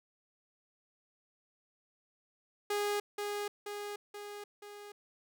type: tone with echo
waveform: sawtooth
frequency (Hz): 411.6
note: G#4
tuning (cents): -16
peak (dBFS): -27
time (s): 2.7-3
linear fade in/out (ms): 5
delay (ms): 480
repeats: 4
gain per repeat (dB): -4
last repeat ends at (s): 4.92
effects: none